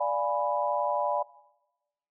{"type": "chord", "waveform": "sine", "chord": "D diminished seventh", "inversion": "none", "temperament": "equal", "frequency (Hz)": [587.3, 698.5, 830.6, 987.8], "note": ["D5", "F5", "Ab5", "Cb6"], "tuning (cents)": [0, 0, 0, 0], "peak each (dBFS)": [-29, -33, -31, -30], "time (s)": [0, 1.23], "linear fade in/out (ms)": 10, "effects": ["noise-tail reverb RT60 1.0 s tail -20 dB re dry"]}